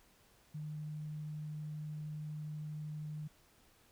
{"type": "tone", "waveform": "sine", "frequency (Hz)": 152.1, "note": "D#3", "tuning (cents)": -39, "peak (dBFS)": -40, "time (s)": [0.54, 3.28], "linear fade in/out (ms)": 10, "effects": ["pink hiss -67 dBFS RMS until 3.91 s"]}